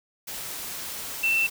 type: tone in noise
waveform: sine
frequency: 2680 Hz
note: E7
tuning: 28 cents sharp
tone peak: -20 dBFS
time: 1.23-1.47 s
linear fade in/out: 10 ms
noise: white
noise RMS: -35 dBFS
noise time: 0.27-1.5 s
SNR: +12 dB
effects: none